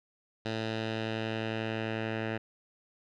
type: tone with low-pass filter sweep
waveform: 10% pulse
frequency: 111.2 Hz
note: A2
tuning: 19 cents sharp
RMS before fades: -34 dBFS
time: 0.45-2.38 s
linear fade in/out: 10 ms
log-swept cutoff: 3900 to 2300 Hz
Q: 2
effects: none